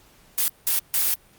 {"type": "noise bursts at uneven times", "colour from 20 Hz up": "blue", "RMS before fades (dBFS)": -21, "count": 3, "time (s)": [[0.38, 0.48], [0.67, 0.79], [0.94, 1.14]], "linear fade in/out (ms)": 0, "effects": ["pink hiss -55 dBFS RMS until 1.38 s", "Opus 48 kbps"]}